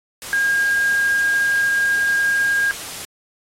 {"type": "tone in noise", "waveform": "sine", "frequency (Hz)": 1620, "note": "G#6", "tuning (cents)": -43, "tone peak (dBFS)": -15, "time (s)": [0.33, 2.71], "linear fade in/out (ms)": 0, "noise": "white", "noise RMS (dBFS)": -31, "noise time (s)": [0.22, 3.05], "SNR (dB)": 13, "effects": ["low-pass 11000 Hz 12 dB/octave", "AAC 48 kbps"]}